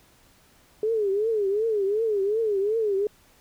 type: tone with vibrato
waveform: sine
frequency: 420 Hz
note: G#4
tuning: 19 cents sharp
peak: -21 dBFS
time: 0.83-3.07 s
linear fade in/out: 2 ms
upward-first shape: triangle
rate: 2.7 Hz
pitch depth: 170 cents each way
effects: pink hiss -58 dBFS RMS until 3.4 s